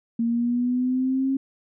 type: linear sweep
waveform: sine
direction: up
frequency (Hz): 230 to 270.6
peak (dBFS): -20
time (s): 0.19-1.37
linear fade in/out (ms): 5
effects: none